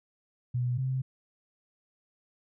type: tone pair in turn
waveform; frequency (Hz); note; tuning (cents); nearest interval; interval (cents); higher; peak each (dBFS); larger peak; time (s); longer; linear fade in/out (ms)
sine; 123.47 / 130.81; B2 / C3; 0 / 0; minor second; 100; second; -26 / -27; first; 0.54-0.78 / 0.78-1.02; neither; 10
effects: none